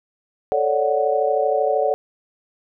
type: chord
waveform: sine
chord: D major seventh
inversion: second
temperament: equal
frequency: 440 / 554.4 / 587.3 / 740 Hz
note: A4 / C#5 / D5 / F#5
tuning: 0 / 0 / 0 / 0 cents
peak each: -22 dBFS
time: 0.52-1.94 s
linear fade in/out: 0 ms
effects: none

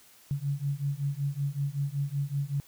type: beating tone pair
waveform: sine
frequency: 138.59 / 143.89 Hz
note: C#3 / D3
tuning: 0 / -35 cents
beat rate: 5.3 Hz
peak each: -31 / -31 dBFS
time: 0.31-2.6 s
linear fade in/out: 0 ms
effects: white hiss -57 dBFS RMS until 2.67 s

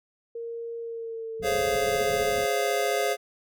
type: tone with pitch glide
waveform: sine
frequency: 464.2 to 430.6 Hz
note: A#4 to A4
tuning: -7 to -37 cents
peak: -32 dBFS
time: 0.35-2.31 s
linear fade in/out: 5 ms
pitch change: -130 cents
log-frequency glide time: 0.79-1.98 s
type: low-pass noise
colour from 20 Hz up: white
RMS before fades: -41 dBFS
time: 1.39-2.46 s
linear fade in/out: 20 ms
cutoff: 250 Hz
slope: 48 dB/octave
type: chord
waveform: square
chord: Db major seventh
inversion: second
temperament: just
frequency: 415.8 / 519.7 / 554.4 / 693 Hz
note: Ab4 / C5 / Db5 / F5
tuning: +2 / -12 / 0 / -14 cents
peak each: -29 / -31 / -32 / -29 dBFS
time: 1.42-3.17 s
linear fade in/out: 50 ms
effects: none

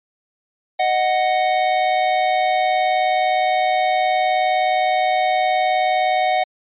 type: tone pair together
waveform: square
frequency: 621 / 740.3 Hz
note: D#5 / F#5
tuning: -3 / +1 cents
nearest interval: minor third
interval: 304 cents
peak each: -23 / -17 dBFS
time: 0.79-6.44 s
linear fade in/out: 10 ms
effects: resampled to 8000 Hz

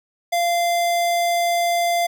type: tone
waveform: square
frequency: 691 Hz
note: F5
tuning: 19 cents flat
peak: -18 dBFS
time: 0.32-2.07 s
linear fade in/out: 10 ms
effects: none

